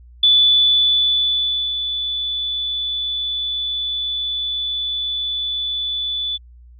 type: tone with ADSR envelope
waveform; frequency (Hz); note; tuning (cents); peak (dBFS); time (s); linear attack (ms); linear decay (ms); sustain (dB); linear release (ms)
sine; 3474; A7; -23; -9; 0.23-6.38; 5; 1500; -11; 26
effects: added 60 Hz sine -41 dBFS peak until 6.79 s